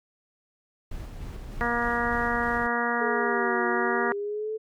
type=noise with tremolo; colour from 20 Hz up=brown; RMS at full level=-36 dBFS; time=0.91-2.67 s; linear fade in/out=5 ms; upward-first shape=square; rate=3.3 Hz; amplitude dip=25%
type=harmonic tone; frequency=237.5 Hz; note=A#3; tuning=33 cents sharp; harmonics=1 / 2 / 3 / 4 / 5 / 6 / 7 / 8; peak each=-32 / -32 / -32 / -32 / -32 / -32 / -32 / -32 dBFS; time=1.61-4.12 s; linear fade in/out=0 ms
type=exponential two-way sweep; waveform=sine; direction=down then up; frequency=440 to 366.3 to 440 Hz; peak=-28 dBFS; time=3-4.58 s; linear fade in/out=20 ms; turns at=3.67 s
effects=none